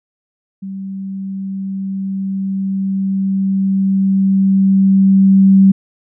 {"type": "tone with level ramp", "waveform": "sine", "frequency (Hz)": 193.4, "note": "G3", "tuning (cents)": -23, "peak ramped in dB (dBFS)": [-23, -4], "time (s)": [0.62, 5.72], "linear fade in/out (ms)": 10, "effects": []}